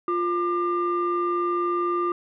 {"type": "tone pair together", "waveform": "sine", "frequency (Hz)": [349.8, 1196], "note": ["F4", "D6"], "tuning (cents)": [3, 31], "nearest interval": "octave + major sixth", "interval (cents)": 2128, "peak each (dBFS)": -23, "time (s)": [0.08, 2.12], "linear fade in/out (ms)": 2, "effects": ["tanh soft clip ceiling -17 dBFS"]}